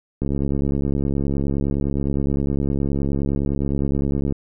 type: click train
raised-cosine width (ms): 3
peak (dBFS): -10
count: 287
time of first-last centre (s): 0.22-4.323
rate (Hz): 69.7
effects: none